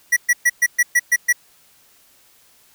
square tone bursts, 1940 Hz, B6, 31 cents flat, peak -12 dBFS, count 8, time 0.12-1.328 s, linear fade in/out 10 ms, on 46 ms, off 120 ms, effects white hiss -54 dBFS RMS until 2.74 s

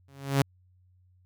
sawtooth tone with exponential growth, 138 Hz, C#3, 7 cents flat, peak -14 dBFS, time 0.08-0.42 s, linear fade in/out 5 ms, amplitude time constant 73 ms, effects added 91 Hz sine -59 dBFS peak until 1.25 s

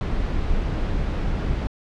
brown noise, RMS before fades -23 dBFS, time 0.01-1.67 s, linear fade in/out 0 ms, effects low-pass 4000 Hz 12 dB/octave

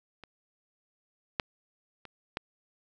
clicks, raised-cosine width 0.3 ms, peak -30 / -11 / -29 / -16 dBFS, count 4, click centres 0.237 / 1.398 / 2.053 / 2.371 s, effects none

